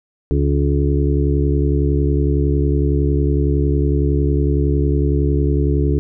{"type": "harmonic tone", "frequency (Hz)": 70.9, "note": "C#2", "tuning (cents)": 40, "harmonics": [1, 2, 4, 5, 6], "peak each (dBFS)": [-16, -19, -22, -23, -24], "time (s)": [0.31, 5.99], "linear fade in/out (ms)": 0, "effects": []}